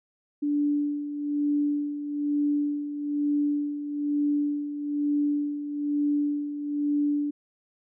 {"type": "tone with tremolo", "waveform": "sine", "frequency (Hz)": 291.6, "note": "D4", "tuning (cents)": -12, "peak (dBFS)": -21, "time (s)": [0.42, 7.31], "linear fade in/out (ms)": 10, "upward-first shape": "sine", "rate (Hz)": 1.1, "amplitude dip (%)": 65, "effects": []}